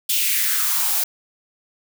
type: noise with high-pass filter sweep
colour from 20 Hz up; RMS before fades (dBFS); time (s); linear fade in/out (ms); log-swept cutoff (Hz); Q
blue; -20; 0.09-1.04; 5; 3200 to 630; 3.2
effects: none